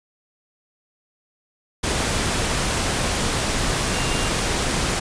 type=tone in noise; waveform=sine; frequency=2794 Hz; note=F7; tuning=in tune; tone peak=-32 dBFS; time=3.93-4.29 s; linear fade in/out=10 ms; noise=pink; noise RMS=-22 dBFS; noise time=1.83-5 s; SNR=-13 dB; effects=resampled to 22050 Hz